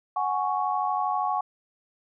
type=chord; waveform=sine; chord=F# suspended second; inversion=none; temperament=just; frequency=740 / 832.5 / 1110 Hz; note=F#5 / G#5 / C#6; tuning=0 / +4 / +2 cents; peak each=-28 dBFS; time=0.16-1.41 s; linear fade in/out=5 ms; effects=none